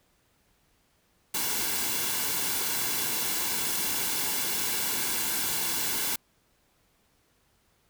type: noise with comb filter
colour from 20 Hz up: white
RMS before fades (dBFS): -29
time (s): 1.34-6.16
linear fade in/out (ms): 5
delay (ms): 1.6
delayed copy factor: -0.55
effects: pink hiss -68 dBFS RMS until 7.89 s